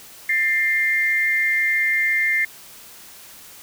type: tone pair together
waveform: sine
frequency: 1785 / 2102 Hz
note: A6 / C7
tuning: +24 / +7 cents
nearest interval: minor third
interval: 283 cents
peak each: -22 / -18 dBFS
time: 0.29-2.45 s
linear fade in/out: 5 ms
effects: white hiss -43 dBFS RMS until 3.62 s